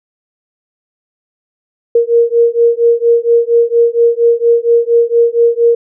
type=beating tone pair; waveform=sine; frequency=466.2 / 470.5 Hz; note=A#4 / A#4; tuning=0 / +16 cents; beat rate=4.3 Hz; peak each=-10 dBFS; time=1.95-5.75 s; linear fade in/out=5 ms; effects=none